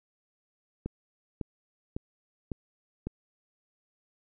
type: click train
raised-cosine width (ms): 3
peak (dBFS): -20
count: 5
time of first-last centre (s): 0.86-3.07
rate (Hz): 1.81
effects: none